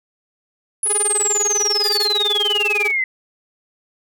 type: exponential sweep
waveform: sine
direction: down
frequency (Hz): 10548 to 2016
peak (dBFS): -16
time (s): 0.83-3.04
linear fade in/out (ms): 2
type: tone with tremolo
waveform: sawtooth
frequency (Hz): 415.3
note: G#4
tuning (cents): 0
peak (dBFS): -15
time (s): 0.85-2.92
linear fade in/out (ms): 50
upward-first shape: sine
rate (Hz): 20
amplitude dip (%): 100
type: tone bursts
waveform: 5% pulse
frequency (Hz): 1760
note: A6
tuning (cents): 0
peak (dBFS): -15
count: 3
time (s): 1.84-2.052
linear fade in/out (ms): 0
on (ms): 50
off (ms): 31
effects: none